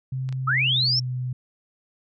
sine tone with pitch glide, 130.81 to 126.35 Hz, C3 to B2, 0 to +40 cents, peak -25 dBFS, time 0.12-1.33 s, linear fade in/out 5 ms, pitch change -60 cents, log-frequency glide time 0.65-0.94 s
clicks, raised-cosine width 0.2 ms, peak -25 / -25 dBFS, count 2, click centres 0.29 / 0.326 s
sine linear sweep, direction up, 1199 to 5530 Hz, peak -19 dBFS, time 0.47-1 s, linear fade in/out 10 ms
effects none

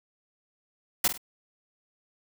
white noise with echo, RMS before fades -22 dBFS, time 1.04-1.08 s, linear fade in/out 5 ms, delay 49 ms, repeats 2, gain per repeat -10 dB, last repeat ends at 1.178 s, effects none

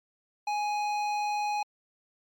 triangle tone with hard clipping, 833 Hz, G#5, 5 cents sharp, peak -29 dBFS, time 0.47-1.63 s, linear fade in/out 5 ms, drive 16 dB, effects MP3 64 kbps

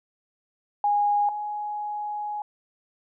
sine tone pair in turn, 823 / 835.5 Hz, G#5 / G#5, -16 / +10 cents, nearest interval unison, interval 26 cents, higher second, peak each -19 / -28 dBFS, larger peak first, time 0.84-1.29 / 1.29-2.42 s, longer second, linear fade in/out 2 ms, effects none

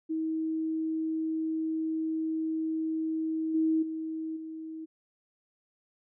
sine tone with level steps, 319 Hz, D#4, 43 cents sharp, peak -28 / -23 / -32 / -37 dBFS, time 0.09-4.86 s, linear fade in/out 20 ms, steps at 3.54 / 3.82 / 4.36 s, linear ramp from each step 10 ms, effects none

